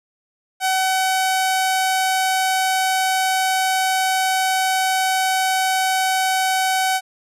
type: tone with low-pass filter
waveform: sawtooth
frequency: 756 Hz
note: F#5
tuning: 37 cents sharp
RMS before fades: -19 dBFS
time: 0.6-7.01 s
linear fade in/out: 50 ms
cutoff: 11000 Hz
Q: 1.3
effects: none